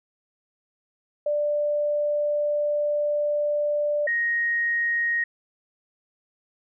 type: tone pair in turn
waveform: sine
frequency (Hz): 590 / 1873.1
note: D5 / A#6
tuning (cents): +8 / +8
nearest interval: octave + minor sixth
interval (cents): 2000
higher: second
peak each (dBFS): -21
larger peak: neither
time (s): 1.26-4.07 / 4.07-5.24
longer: first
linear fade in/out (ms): 5
effects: none